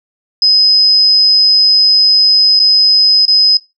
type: tone with dropouts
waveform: sine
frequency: 5050 Hz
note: D#8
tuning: 25 cents sharp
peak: -6 dBFS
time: 0.42-3.57 s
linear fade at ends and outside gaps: 2 ms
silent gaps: 2.593-2.599 / 3.254-3.28 s
effects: noise-tail reverb RT60 0.2 s tail -17 dB re dry